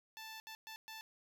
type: tone bursts at uneven times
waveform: 10% pulse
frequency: 881 Hz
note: A5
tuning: 2 cents sharp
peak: -39 dBFS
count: 4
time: 0.17-0.4 / 0.47-0.55 / 0.67-0.76 / 0.88-1.01 s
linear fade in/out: 0 ms
effects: none